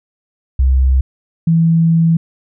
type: tone pair in turn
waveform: sine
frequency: 65.41 / 164.82 Hz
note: C2 / E3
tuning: 0 / 0 cents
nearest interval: octave + major third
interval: 1600 cents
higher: second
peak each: -8 dBFS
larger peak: neither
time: 0.59-1.01 / 1.47-2.17 s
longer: second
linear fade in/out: 5 ms
effects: none